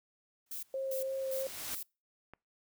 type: noise with exponential growth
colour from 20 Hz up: white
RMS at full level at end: -38 dBFS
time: 0.46-1.75 s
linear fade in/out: 5 ms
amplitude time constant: 280 ms
type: noise bursts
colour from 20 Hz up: violet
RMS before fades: -41 dBFS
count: 4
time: 0.51-1.83 s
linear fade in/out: 5 ms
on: 120 ms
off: 280 ms
type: tone with vibrato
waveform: sine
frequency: 533 Hz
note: C5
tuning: 32 cents sharp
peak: -33 dBFS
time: 0.74-1.47 s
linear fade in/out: 2 ms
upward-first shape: sine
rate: 3 Hz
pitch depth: 10 cents each way
type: click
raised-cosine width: 0.5 ms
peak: -34 dBFS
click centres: 2.336 s
effects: noise-tail reverb RT60 0.3 s tail -26 dB re dry